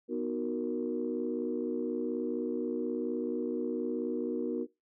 sine chord, B major seventh, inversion none, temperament equal, 246.9 / 311.1 / 370 / 466.2 Hz, B3 / D#4 / F#4 / A#4, 0 / 0 / 0 / 0 cents, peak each -35 / -37 / -35 / -35 dBFS, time 0.08-4.67 s, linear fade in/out 50 ms, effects noise-tail reverb RT60 0.2 s tail -20 dB re dry + tanh soft clip ceiling -21 dBFS

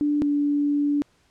sine tone pair in turn, 293.5 / 289.6 Hz, D4 / D4, -1 / -24 cents, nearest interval unison, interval 23 cents, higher first, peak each -19 dBFS, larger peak neither, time 0.01-0.22 / 0.22-1.02 s, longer second, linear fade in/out 0 ms, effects pink hiss -63 dBFS RMS until 1.3 s + low-pass 8000 Hz 12 dB/octave

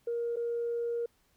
sine tone with dropouts, 470.6 Hz, A#4, 16 cents sharp, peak -29 dBFS, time 0.07-1.06 s, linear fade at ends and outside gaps 5 ms, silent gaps 0.36-0.367 s, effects tanh soft clip ceiling -25 dBFS + pink hiss -70 dBFS RMS until 1.36 s

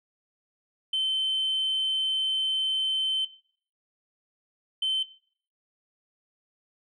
sine tone pair in turn, 3081 / 3081 Hz, G7 / G7, -31 / -31 cents, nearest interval unison, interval 0 cents, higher neither, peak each -22 dBFS, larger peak neither, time 0.93-3.25 / 4.82-5.03 s, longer first, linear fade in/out 5 ms, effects noise-tail reverb RT60 0.5 s tail -18 dB re dry + tanh soft clip ceiling -21 dBFS

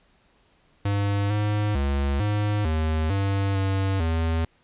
square tone with pitch steps, 100.9 / 104.7 / 69.8 / 104.3 / 78.8 / 98.4 / 96.8 / 81.6 Hz, G#2 / G#2 / C#2 / G#2 / D#2 / G2 / G2 / E2, -49 / +15 / +13 / +8 / +23 / +7 / -21 / -17 cents, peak -22 dBFS, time 0.85-4.45 s, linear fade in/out 5 ms, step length 450 ms, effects pink hiss -62 dBFS RMS until 4.63 s + resampled to 8000 Hz

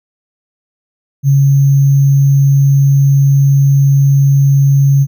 sine tone with sample-and-hold, 138.59 Hz, C#3, in tune, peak -5 dBFS, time 1.23-5.07 s, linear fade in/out 50 ms, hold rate 6300 Hz, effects none

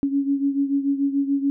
sine beating tone pair, 277.2 / 284.1 Hz, C#4 / C#4, 0 / +43 cents, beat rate 6.9 Hz, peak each -20 / -25 dBFS, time 0.03-1.5 s, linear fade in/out 0 ms, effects none

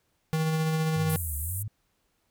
square tone with tremolo, 158.6 Hz, D#3, 33 cents sharp, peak -24 dBFS, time 0.33-1.16 s, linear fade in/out 0 ms, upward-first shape sine, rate 15 Hz, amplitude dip 25%
sine linear two-way sweep, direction down then up, 109.4 to 72 to 109.4 Hz, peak -31 dBFS, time 0.96-1.68 s, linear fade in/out 5 ms, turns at 1.37 s
white band-pass noise, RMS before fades -36 dBFS, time 1.09-1.63 s, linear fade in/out 10 ms, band 8400 to 15000 Hz, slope 48 dB/octave
effects pink hiss -73 dBFS RMS until 2.3 s

